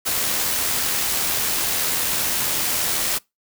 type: noise with amplitude modulation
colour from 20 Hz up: white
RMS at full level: -21 dBFS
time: 0.05-3.19 s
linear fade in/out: 20 ms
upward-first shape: sine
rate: 80.3 Hz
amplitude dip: 25%
effects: noise-tail reverb RT60 0.2 s tail -24 dB re dry